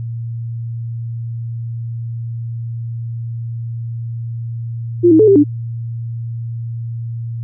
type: tone with pitch steps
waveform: sine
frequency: 348.4 / 317.7 / 433.1 / 394.2 / 292.9 Hz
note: F4 / D#4 / A4 / G4 / D4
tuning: -4 / +36 / -27 / +10 / -5 cents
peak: -5 dBFS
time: 5.03-5.44 s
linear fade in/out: 20 ms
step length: 82 ms
effects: added 116 Hz sine -21 dBFS peak until 7.43 s